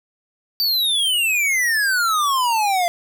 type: exponential sweep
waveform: square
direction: down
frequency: 4656 to 683 Hz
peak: -17 dBFS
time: 0.6-2.88 s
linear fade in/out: 0 ms
effects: none